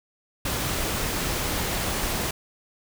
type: noise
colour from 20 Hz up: pink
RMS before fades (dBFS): -27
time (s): 0.45-2.31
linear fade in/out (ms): 5
effects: none